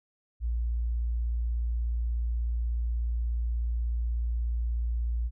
sine tone, 58.27 Hz, A#1, in tune, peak -26 dBFS, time 0.4-5.31 s, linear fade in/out 50 ms, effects none

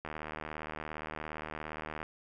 click train, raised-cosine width 0.5 ms, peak -24 dBFS, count 154, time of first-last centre 0.05-2.029 s, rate 77.3 Hz, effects none

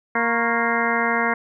harmonic tone with a mistuned harmonic, 233.1 Hz, A#3, in tune, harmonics 1 / 2 / 3 / 4 / 5 / 6 / 7 / 8 / 9, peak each -27 / -27 / -27 / -27 / -27 / -27 / -27 / -27 / -27 dBFS, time 0.15-1.34 s, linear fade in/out 5 ms, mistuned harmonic 5, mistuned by -89 cents, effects none

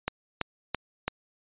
click train, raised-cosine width 0.3 ms, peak -11 dBFS, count 4, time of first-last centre 0.08-1.08 s, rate 3 Hz, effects resampled to 8000 Hz

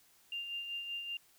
sine tone with tremolo, 2794 Hz, F7, in tune, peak -36 dBFS, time 0.32-1.17 s, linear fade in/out 2 ms, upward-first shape sine, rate 5.2 Hz, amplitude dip 45%, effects white hiss -66 dBFS RMS until 1.38 s

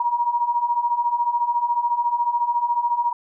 sine beating tone pair, 943 / 957 Hz, A#5 / A#5, +20 / +45 cents, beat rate 14 Hz, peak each -24 / -20 dBFS, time 0-3.13 s, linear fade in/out 5 ms, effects none

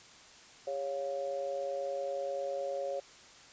sine tone with amplitude modulation, 554.4 Hz, C#5, in tune, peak -29 dBFS, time 0.67-3 s, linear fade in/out 5 ms, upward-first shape sine, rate 150 Hz, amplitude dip 85%, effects white hiss -55 dBFS RMS until 3.52 s + resampled to 16000 Hz

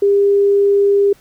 sine tone, 401.4 Hz, G4, 41 cents sharp, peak -9 dBFS, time 0.02-1.13 s, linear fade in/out 5 ms, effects pink hiss -50 dBFS RMS until 1.2 s

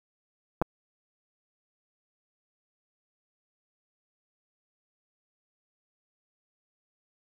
clicks, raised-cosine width 1 ms, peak -11 / -14 dBFS, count 2, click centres 0.616 / 0.622 s, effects 8-bit

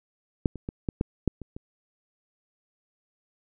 clicks, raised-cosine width 3 ms, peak -8 / -25 / -19 / -14 / -11 / -9 / -25 / -25 dBFS, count 8, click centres 0.458 / 0.557 / 0.689 / 0.888 / 1.011 / 1.277 / 1.417 / 1.565 s, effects none

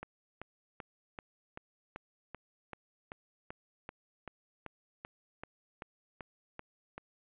click train, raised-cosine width 0.5 ms, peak -27 dBFS, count 19, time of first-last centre 0.03-6.98 s, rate 2.59 Hz, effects resampled to 8000 Hz + 9-bit

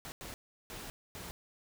pink noise bursts at uneven times, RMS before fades -45 dBFS, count 4, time 0.05-0.12 / 0.21-0.34 / 0.7-0.9 / 1.15-1.31 s, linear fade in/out 0 ms, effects none

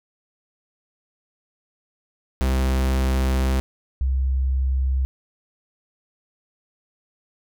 45% pulse / sine tone pair in turn, 65.41 / 65.77 Hz, C2 / C2, 0 / +10 cents, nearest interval unison, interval 10 cents, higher second, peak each -18 dBFS, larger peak neither, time 2.41-3.6 / 4.01-5.05 s, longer first, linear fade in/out 0 ms, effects none

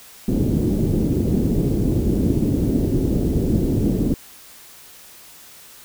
white low-pass noise, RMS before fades -19 dBFS, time 0.28-4.14 s, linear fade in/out 2 ms, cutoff 330 Hz, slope 24 dB/octave, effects white hiss -44 dBFS RMS until 5.84 s

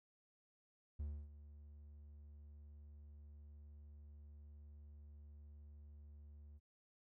triangle tone with ADSR envelope, 73.42 Hz, D2, in tune, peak -38 dBFS, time 0.99-6.6 s, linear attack 11 ms, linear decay 280 ms, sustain -15 dB, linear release 35 ms, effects none

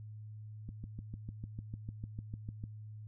click train, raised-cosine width 5 ms, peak -30 dBFS, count 14, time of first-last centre 0.69-2.639 s, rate 6.67 Hz, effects noise-tail reverb RT60 0.1 s tail -23 dB re dry + added 107 Hz sine -45 dBFS peak until 3.07 s

